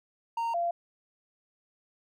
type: tone pair in turn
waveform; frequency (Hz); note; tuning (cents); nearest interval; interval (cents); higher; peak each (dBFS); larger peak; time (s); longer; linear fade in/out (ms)
triangle / sine; 924 / 688.1; A#5 / F5; -16 / -26; perfect fourth; 510; first; -26; neither; 0.37-0.54 / 0.54-0.71; neither; 5
effects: none